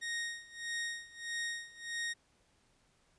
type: tone with tremolo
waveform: sawtooth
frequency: 1864.7 Hz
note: A#6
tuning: in tune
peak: -31 dBFS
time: 0.01-2.14 s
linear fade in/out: 20 ms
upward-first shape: sine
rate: 1.6 Hz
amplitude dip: 90%
effects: pink hiss -71 dBFS RMS until 3.18 s + resampled to 22050 Hz

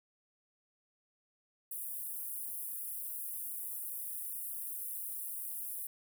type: high-pass noise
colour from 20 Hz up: pink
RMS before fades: -41 dBFS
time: 1.71-5.87 s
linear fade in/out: 5 ms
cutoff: 9900 Hz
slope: 48 dB/octave
effects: none

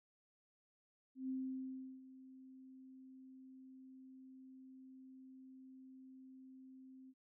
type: tone with ADSR envelope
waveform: sine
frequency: 261.6 Hz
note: C4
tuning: in tune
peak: -38 dBFS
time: 1.15-7.14 s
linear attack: 140 ms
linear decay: 720 ms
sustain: -17 dB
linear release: 47 ms
effects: none

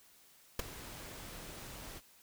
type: noise with ADSR envelope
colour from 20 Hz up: pink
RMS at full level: -31 dBFS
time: 0.59-2.01 s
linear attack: 5 ms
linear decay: 9 ms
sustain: -17 dB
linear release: 38 ms
effects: white hiss -63 dBFS RMS until 2.22 s

